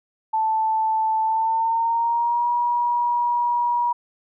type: tone with pitch glide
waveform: sine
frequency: 880 to 959.6 Hz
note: A5 to A#5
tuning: 0 to +50 cents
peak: -18 dBFS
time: 0.33-3.93 s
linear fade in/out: 10 ms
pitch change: +150 cents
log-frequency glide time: 1.22-2.49 s
effects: none